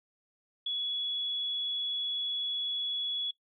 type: tone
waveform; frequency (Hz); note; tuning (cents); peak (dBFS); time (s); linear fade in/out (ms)
sine; 3382; G#7; +31; -30; 0.66-3.31; 5
effects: noise-tail reverb RT60 0.1 s tail -19 dB re dry